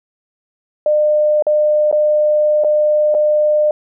sine tone with dropouts, 603 Hz, D5, 46 cents sharp, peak -10 dBFS, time 0.86-3.71 s, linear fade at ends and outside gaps 2 ms, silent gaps 1.424-1.467 / 1.914-1.926 / 2.638-2.645 / 3.143-3.148 s, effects none

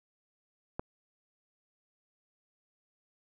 click, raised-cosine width 1 ms, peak -20 dBFS, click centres 0.795 s, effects none

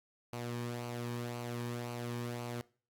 sawtooth tone with flanger, 120 Hz, B2, 49 cents flat, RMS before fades -40 dBFS, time 0.33-2.61 s, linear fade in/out 0 ms, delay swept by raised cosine 0.56 to 1.49 ms, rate 1.9 Hz, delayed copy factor -0.5, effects noise-tail reverb RT60 0.4 s tail -22 dB re dry + AAC 64 kbps

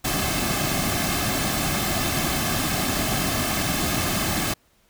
pink noise with comb filter, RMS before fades -24 dBFS, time 0.04-4.54 s, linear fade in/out 10 ms, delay 2.1 ms, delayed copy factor -0.6, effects pink hiss -62 dBFS RMS until 4.89 s

